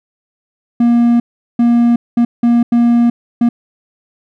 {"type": "tone bursts at uneven times", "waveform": "triangle", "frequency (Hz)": 236.9, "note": "A#3", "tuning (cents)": 28, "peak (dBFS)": -5, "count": 6, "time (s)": [[0.8, 1.2], [1.59, 1.96], [2.17, 2.25], [2.43, 2.63], [2.72, 3.1], [3.41, 3.49]], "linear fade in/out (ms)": 5, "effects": []}